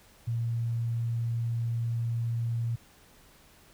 sine tone, 116.54 Hz, A#2, in tune, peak -27 dBFS, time 0.27-2.76 s, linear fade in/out 10 ms, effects pink hiss -58 dBFS RMS until 3.73 s

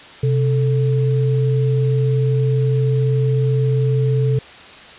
sine tone pair together, 130.43 / 438.7 Hz, C3 / A4, -5 / -5 cents, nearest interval octave + major sixth, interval 2100 cents, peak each -14 / -22 dBFS, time 0.23-4.39 s, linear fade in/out 5 ms, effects white hiss -39 dBFS RMS until 4.98 s + resampled to 8000 Hz

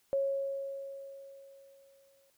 sine tone with exponential decay, 549 Hz, C#5, 17 cents flat, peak -26 dBFS, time 0.13-2.3 s, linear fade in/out 0 ms, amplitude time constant 470 ms, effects white hiss -71 dBFS RMS until 2.37 s

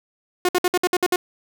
sawtooth tone bursts, 360 Hz, F#4, 47 cents flat, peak -12 dBFS, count 8, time 0.45-1.16 s, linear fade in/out 2 ms, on 38 ms, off 58 ms, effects none

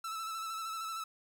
45% pulse tone with vibrato, 1318.5 Hz, E6, in tune, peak -37 dBFS, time 0.04-1.04 s, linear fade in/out 5 ms, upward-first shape square, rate 13 Hz, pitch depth 25 cents each way, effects 11-bit

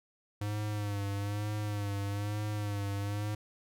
square tone with vibrato, 102.8 Hz, G#2, 17 cents flat, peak -33 dBFS, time 0.41-3.35 s, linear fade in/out 5 ms, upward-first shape sine, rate 1.1 Hz, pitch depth 49 cents each way, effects none

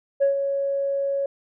sine tone with ADSR envelope, 555 Hz, C#5, 2 cents sharp, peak -13 dBFS, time 0.2-1.26 s, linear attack 24 ms, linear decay 120 ms, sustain -8 dB, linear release 3 ms, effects tanh soft clip ceiling -13 dBFS

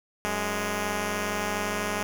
5% pulse tone pair together, 92.5 / 207.7 Hz, F#2 / G#3, 0 / 0 cents, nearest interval octave + major second, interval 1400 cents, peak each -23 / -17 dBFS, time 0.25-2.03 s, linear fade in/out 0 ms, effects 7-bit

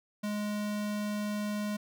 square tone, 208.5 Hz, G#3, 7 cents sharp, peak -32 dBFS, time 0.23-1.77 s, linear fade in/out 10 ms, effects none

